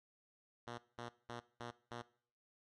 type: tone bursts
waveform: 5% pulse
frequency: 120 Hz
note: B2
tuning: 49 cents flat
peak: -34 dBFS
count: 5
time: 0.67-2.02 s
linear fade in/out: 5 ms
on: 110 ms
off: 200 ms
effects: noise-tail reverb RT60 0.5 s tail -19 dB re dry + low-pass 5000 Hz 12 dB/octave